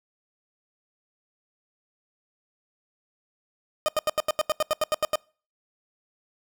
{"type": "tone bursts", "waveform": "30% pulse", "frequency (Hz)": 615, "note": "D#5", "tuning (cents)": -20, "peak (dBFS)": -18, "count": 13, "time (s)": [3.86, 5.156], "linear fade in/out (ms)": 0, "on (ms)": 24, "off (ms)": 82, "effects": ["noise-tail reverb RT60 0.4 s tail -26 dB re dry"]}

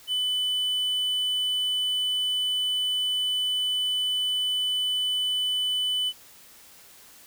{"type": "tone", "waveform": "triangle", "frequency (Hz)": 3000, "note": "F#7", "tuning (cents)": 23, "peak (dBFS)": -22, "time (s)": [0.07, 6.13], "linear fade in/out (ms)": 50, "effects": ["white hiss -51 dBFS RMS until 7.26 s"]}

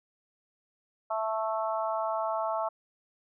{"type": "harmonic tone", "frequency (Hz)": 220, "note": "A3", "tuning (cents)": 0, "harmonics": [3, 4, 5, 6], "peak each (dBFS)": [-31, -33, -35, -37], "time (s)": [1.1, 2.69], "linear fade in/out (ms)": 10, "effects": []}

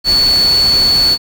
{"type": "tone in noise", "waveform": "sine", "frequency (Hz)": 4435, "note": "C#8", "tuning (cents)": 0, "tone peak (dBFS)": -8, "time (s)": [0.04, 1.18], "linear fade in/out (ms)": 50, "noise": "pink", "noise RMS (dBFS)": -22, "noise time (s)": [0.04, 1.18], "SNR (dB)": 11, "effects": []}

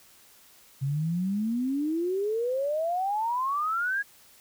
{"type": "exponential sweep", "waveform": "sine", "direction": "up", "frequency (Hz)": [132.6, 1674], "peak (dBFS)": -25, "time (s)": [0.81, 4.03], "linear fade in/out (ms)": 20, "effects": ["white hiss -56 dBFS RMS until 4.4 s"]}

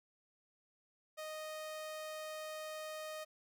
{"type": "tone", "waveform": "sawtooth", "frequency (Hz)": 621, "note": "D#5", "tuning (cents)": -3, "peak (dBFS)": -39, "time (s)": [1.17, 3.25], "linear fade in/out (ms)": 20, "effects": []}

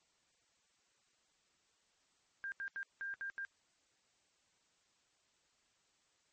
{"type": "tone bursts at uneven times", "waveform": "sine", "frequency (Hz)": 1596, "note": "G6", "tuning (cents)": 31, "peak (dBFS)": -39, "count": 6, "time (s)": [[2.44, 2.52], [2.6, 2.68], [2.76, 2.83], [3.01, 3.14], [3.21, 3.3], [3.38, 3.45]], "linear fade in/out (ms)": 0, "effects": ["white hiss -75 dBFS RMS until 6.32 s", "MP3 32 kbps"]}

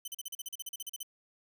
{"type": "tone bursts", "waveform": "10% pulse", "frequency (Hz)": 3042, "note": "F#7", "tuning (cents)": 47, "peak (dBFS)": -29, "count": 15, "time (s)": [0.05, 1.031], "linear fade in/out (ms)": 5, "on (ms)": 29, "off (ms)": 39, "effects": []}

